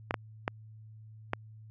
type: clicks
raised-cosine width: 0.5 ms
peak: -14 dBFS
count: 4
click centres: 0.109 / 0.142 / 0.479 / 1.334 s
effects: added 109 Hz sine -48 dBFS peak until 1.7 s